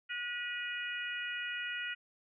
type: harmonic tone with a mistuned harmonic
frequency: 483.1 Hz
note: B4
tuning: 38 cents flat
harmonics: 3 / 4 / 5 / 6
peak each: -40 / -41 / -42 / -43 dBFS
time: 0.09-1.95 s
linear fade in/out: 20 ms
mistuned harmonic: 5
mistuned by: +37 cents
effects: none